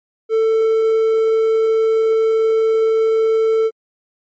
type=tone; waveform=triangle; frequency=444.7 Hz; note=A4; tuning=18 cents sharp; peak=-10 dBFS; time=0.29-3.71 s; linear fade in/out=50 ms; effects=MP3 32 kbps